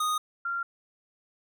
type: tone pair in turn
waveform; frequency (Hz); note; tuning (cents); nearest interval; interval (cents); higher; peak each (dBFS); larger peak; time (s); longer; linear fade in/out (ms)
square / sine; 1240 / 1384.1; D#6 / F6; -6 / -16; major second; 190; second; -26 / -28; first; 0-0.18 / 0.45-0.63; neither; 5
effects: none